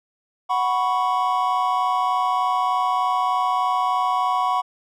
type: chord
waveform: triangle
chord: F# suspended fourth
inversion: none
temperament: just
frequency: 740 / 986.7 / 1110 Hz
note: F#5 / B5 / C#6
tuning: 0 / -2 / +2 cents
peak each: -21 dBFS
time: 0.49-4.62 s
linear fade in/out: 20 ms
effects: none